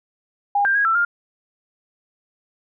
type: tone with pitch steps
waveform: sine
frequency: 811 / 1588 / 1646 / 1335 / 1405 Hz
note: G#5 / G6 / G#6 / E6 / F6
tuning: -41 / +22 / -16 / +22 / +10 cents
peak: -15 dBFS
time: 0.55-1.05 s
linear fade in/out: 5 ms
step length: 100 ms
effects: none